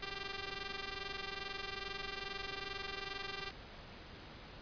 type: ring-modulated tone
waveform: 5% pulse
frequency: 393.9 Hz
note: G4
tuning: 8 cents sharp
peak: -27 dBFS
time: 0.02-3.51 s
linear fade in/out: 5 ms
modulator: 799 Hz
effects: pink hiss -52 dBFS RMS until 4.61 s + resampled to 11025 Hz